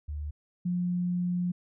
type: tone pair in turn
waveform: sine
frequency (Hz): 74.2 / 177.71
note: D2 / F3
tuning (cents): +18 / +30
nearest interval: octave + minor third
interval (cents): 1512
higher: second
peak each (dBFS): -32 / -26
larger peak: second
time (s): 0.08-0.31 / 0.65-1.52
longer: second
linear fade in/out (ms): 10
effects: none